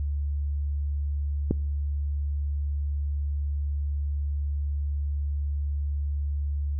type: click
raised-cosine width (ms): 3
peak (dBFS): -9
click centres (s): 1.51
effects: noise-tail reverb RT60 0.6 s tail -25 dB re dry + added 72 Hz sine -25 dBFS peak until 6.79 s